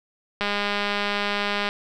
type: click train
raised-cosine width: 0.3 ms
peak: -9 dBFS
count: 262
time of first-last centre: 0.41-1.689 s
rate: 204 Hz
effects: none